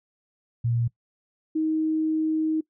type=tone pair in turn; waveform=sine; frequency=117.9 / 314.8 Hz; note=A#2 / D#4; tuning=+20 / +20 cents; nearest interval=octave + perfect fourth; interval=1700 cents; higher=second; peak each=-21 dBFS; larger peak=neither; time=0.64-0.88 / 1.55-2.61 s; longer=second; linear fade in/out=10 ms; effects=noise-tail reverb RT60 0.1 s tail -21 dB re dry